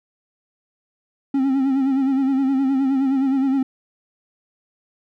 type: tone with vibrato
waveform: triangle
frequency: 268.9 Hz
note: C4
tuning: 47 cents sharp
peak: -14 dBFS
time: 1.34-3.63 s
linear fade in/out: 5 ms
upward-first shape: sine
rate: 9.6 Hz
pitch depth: 57 cents each way
effects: none